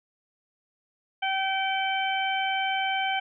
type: harmonic tone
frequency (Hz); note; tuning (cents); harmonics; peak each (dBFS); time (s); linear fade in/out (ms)
771; G5; -29; 1 / 2 / 3 / 4; -27 / -32 / -31 / -32; 1.22-3.2; 10
effects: none